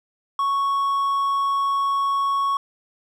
triangle tone, 1108.7 Hz, C#6, in tune, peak -17 dBFS, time 0.39-2.57 s, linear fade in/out 2 ms, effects none

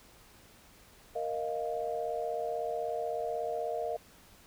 sine chord, Bb suspended fourth, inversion none, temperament equal, 466.2 / 622.3 / 698.5 Hz, Bb4 / Eb5 / F5, 0 / 0 / 0 cents, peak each -36 / -36 / -36 dBFS, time 1.15-3.97 s, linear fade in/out 10 ms, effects pink hiss -58 dBFS RMS until 4.46 s

